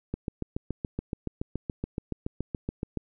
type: click train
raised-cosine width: 3 ms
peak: -17 dBFS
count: 21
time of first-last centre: 0.14-2.973 s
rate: 7.06 Hz
effects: none